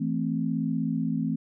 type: chord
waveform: sine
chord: A minor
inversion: second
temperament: equal with one note detuned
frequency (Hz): 164.81 / 220.9 / 261.6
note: E3 / A3 / C4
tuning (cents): 0 / +7 / 0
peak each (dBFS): -29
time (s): 0-1.36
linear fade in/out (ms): 10
effects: none